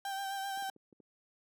35% pulse tone with vibrato, 784 Hz, G5, in tune, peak -34 dBFS, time 0.05-0.7 s, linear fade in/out 2 ms, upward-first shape sine, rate 7.7 Hz, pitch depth 27 cents each way
clicks, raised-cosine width 3 ms, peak -40 dBFS, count 6, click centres 0.574 / 0.624 / 0.692 / 0.763 / 0.927 / 1.002 s
effects high-pass 300 Hz 12 dB/octave

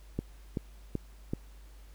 click train, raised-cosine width 3 ms, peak -18 dBFS, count 4, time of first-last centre 0.19-1.335 s, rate 2.62 Hz, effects added 50 Hz sine -49 dBFS peak until 1.94 s + pink hiss -62 dBFS RMS until 1.94 s

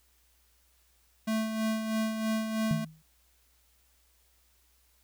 square tone with tremolo, 220 Hz, A3, in tune, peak -27 dBFS, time 1.27-2.85 s, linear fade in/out 10 ms, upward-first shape sine, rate 3.1 Hz, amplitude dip 50%
sine tone with exponential decay, 158.4 Hz, D#3, 31 cents sharp, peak -23 dBFS, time 2.71-3.02 s, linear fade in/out 0 ms, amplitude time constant 67 ms
effects added 60 Hz sine -68 dBFS peak until 5.03 s + white hiss -68 dBFS RMS until 5.03 s

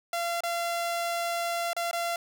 sawtooth tone with dropouts, 685 Hz, F5, 34 cents flat, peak -24 dBFS, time 0.13-2.16 s, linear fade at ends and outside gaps 2 ms, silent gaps 0.406-0.435 / 1.732-1.765 / 1.912-1.93 s, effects none

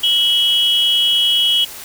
sine tone pair together, 2956 / 3286 Hz, F#7 / G#7, -2 / -19 cents, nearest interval major second, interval 183 cents, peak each -13 dBFS, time 0.03-1.65 s, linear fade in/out 10 ms, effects tanh soft clip ceiling -7 dBFS + white hiss -33 dBFS RMS until 1.84 s

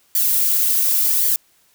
violet noise with flanger, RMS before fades -17 dBFS, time 0.15-1.36 s, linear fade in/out 2 ms, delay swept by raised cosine 0.75 to 4.65 ms, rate 0.9 Hz, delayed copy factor -0.65, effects white hiss -58 dBFS RMS until 1.74 s

